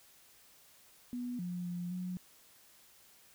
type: tone with pitch steps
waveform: sine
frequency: 245.3 / 177.8 / 176 / 181.5 Hz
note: B3 / F3 / F3 / F#3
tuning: -12 / +31 / +14 / -33 cents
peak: -36 dBFS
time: 1.13-2.17 s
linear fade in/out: 0 ms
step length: 260 ms
effects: white hiss -62 dBFS RMS until 3.34 s